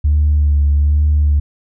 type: tone with vibrato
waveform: sine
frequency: 73.42 Hz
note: D2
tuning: in tune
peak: -8 dBFS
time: 0.04-1.4 s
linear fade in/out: 10 ms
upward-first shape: sine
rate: 1.2 Hz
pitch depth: 32 cents each way
effects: tanh soft clip ceiling -6 dBFS